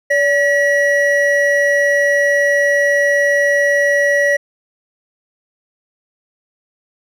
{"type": "tone pair together", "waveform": "triangle", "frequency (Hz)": [573, 1927.3], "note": ["D5", "B6"], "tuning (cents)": [-43, -43], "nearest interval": "octave + major sixth", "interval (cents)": 2100, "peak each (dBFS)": -12, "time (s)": [0.1, 4.37], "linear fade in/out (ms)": 10, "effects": []}